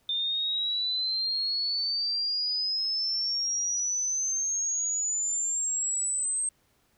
sine exponential sweep, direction up, 3589 to 8372 Hz, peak -26 dBFS, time 0.09-6.49 s, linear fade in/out 2 ms, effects pink hiss -68 dBFS RMS until 6.97 s

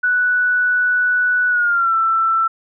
sine tone with pitch glide, 1480 to 1333.9 Hz, F#6 to E6, 0 to +20 cents, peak -13 dBFS, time 0.03-2.48 s, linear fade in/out 10 ms, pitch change -180 cents, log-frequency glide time 1.49-1.95 s, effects none

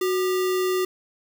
sine tone with sample-and-hold, 369.4 Hz, F#4, 3 cents flat, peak -20 dBFS, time 0.01-0.85 s, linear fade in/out 5 ms, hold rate 1575 Hz, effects none

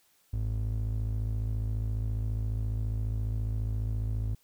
triangle ring-modulated tone, 80 Hz, D#2, 49 cents sharp, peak -23 dBFS, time 0.33-4.35 s, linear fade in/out 5 ms, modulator 27.3 Hz, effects white hiss -67 dBFS RMS until 4.43 s

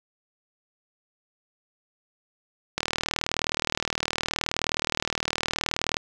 click train, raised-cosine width 0.2 ms, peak -7 dBFS, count 126, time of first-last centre 2.78-5.969 s, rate 39.2 Hz, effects none

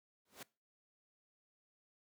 pink noise with exponential growth, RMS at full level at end -44 dBFS, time 0.25-0.43 s, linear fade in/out 5 ms, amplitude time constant 37 ms, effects noise-tail reverb RT60 0.3 s tail -22 dB re dry + high-pass 150 Hz 12 dB/octave

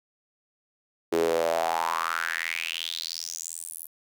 sawtooth tone with high-pass filter sweep, 82.8 Hz, E2, 8 cents sharp, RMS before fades -29 dBFS, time 1.12-3.87 s, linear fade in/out 10 ms, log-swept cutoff 370 to 12000 Hz, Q 5.8, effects none

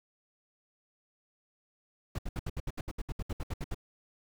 brown noise bursts, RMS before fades -34 dBFS, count 16, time 2.15-3.746 s, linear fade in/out 5 ms, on 36 ms, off 68 ms, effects none

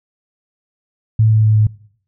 sine tone with pitch steps, 110 / 109.11 / 108.24 / 107.36 Hz, A2 / A2 / A2 / A2, 0 / -14 / -28 / -42 cents, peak -8 dBFS, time 1.19-1.67 s, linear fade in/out 5 ms, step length 120 ms, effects noise-tail reverb RT60 0.6 s tail -21 dB re dry

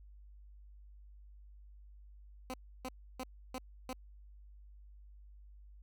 15% pulse tone bursts, 256.9 Hz, C4, 32 cents flat, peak -33 dBFS, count 5, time 2.5-3.93 s, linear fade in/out 0 ms, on 38 ms, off 310 ms, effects added 50 Hz sine -53 dBFS peak until 5.82 s

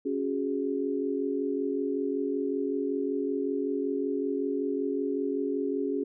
sine chord, C# suspended fourth, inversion none, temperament equal, 277.2 / 370 / 415.3 Hz, C#4 / F#4 / G#4, 0 / 0 / 0 cents, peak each -30 / -33 / -31 dBFS, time 0.05-6.04 s, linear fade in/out 10 ms, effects none

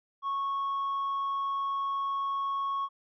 sine tone with tanh clipping, 1103 Hz, C#6, 9 cents flat, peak -29 dBFS, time 0.22-2.89 s, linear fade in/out 50 ms, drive 1 dB, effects none

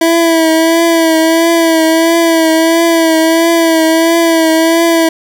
25% pulse tone with vibrato, 328.1 Hz, E4, 8 cents flat, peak -3 dBFS, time 0.01-5.09 s, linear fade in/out 5 ms, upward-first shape triangle, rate 1.5 Hz, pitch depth 46 cents each way, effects none

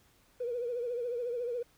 triangle tone with vibrato, 482.3 Hz, B4, 41 cents flat, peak -28 dBFS, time 0.4-1.63 s, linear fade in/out 10 ms, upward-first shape triangle, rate 14 Hz, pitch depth 86 cents each way, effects tanh soft clip ceiling -30 dBFS + pink hiss -66 dBFS RMS until 1.77 s

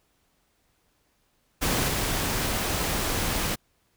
pink noise with level steps, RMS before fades -25 / -27 dBFS, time 1.61-3.56 s, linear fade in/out 20 ms, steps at 1.88 s, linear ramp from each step 5 ms, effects pink hiss -69 dBFS RMS until 3.96 s

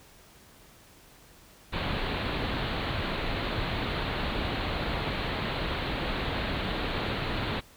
pink low-pass noise, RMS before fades -31 dBFS, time 1.72-7.61 s, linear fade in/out 20 ms, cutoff 4300 Hz, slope 96 dB/octave, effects pink hiss -55 dBFS RMS until 7.76 s

